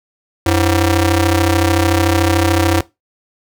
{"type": "ring-modulated tone", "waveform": "sawtooth", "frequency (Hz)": 210.4, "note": "G#3", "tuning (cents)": 23, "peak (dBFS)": -4, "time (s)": [0.46, 2.81], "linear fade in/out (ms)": 5, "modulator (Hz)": 122, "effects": ["noise-tail reverb RT60 0.2 s tail -19 dB re dry"]}